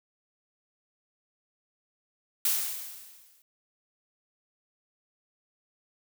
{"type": "noise with exponential decay", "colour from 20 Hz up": "blue", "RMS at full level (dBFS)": -24, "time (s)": [2.45, 3.42], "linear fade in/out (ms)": 2, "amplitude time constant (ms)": 210, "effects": []}